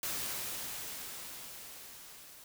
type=noise with level ramp; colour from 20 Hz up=white; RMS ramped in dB=-36 to -54 dBFS; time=0.03-2.44 s; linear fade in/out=2 ms; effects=none